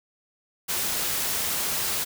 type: noise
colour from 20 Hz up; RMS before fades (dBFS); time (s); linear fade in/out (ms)
white; -27; 0.68-2.05; 20
effects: none